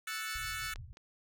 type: chord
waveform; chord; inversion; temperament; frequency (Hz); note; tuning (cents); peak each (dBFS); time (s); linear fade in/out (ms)
sawtooth; F# minor seventh; third; equal; 1318.5 / 1480 / 1760 / 2217; E6 / F#6 / A6 / C#7; 0 / 0 / 0 / 0; -39; 0.07-0.74; 5
type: low-pass noise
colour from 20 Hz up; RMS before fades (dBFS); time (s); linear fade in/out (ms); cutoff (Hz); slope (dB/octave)
pink; -48; 0.35-0.93; 0; 130; 96
type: clicks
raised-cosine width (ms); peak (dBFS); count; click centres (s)
0.2; -38 / -29 / -37; 3; 0.637 / 0.759 / 0.971
effects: none